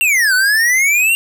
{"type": "exponential two-way sweep", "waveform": "square", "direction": "down then up", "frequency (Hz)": [2800, 1471, 2800], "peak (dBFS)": -11, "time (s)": [0.01, 1.15], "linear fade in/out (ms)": 0, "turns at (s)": 0.34, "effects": []}